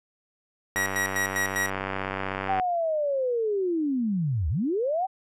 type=tone with tremolo; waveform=45% pulse; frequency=1911 Hz; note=A#6; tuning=43 cents sharp; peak=-24 dBFS; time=0.76-1.7 s; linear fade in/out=2 ms; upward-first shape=square; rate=5 Hz; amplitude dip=80%
type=click train; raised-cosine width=0.5 ms; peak=-14 dBFS; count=178; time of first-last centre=0.76-2.598 s; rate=96.3 Hz
type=linear two-way sweep; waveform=sine; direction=down then up; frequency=784 to 68.7 to 784 Hz; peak=-23 dBFS; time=2.48-5.07 s; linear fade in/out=20 ms; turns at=4.49 s
effects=resampled to 32000 Hz